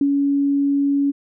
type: tone with ADSR envelope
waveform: sine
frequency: 281.2 Hz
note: C#4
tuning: 25 cents sharp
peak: -13 dBFS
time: 0.01-1.12 s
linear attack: 3 ms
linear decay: 60 ms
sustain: -2 dB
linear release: 23 ms
effects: none